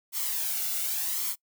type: noise with flanger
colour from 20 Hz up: blue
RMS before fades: -30 dBFS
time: 0.12-1.36 s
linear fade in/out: 50 ms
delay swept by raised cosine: 0.92 to 1.44 ms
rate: 0.86 Hz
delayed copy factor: +0.55
effects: noise-tail reverb RT60 0.1 s tail -24 dB re dry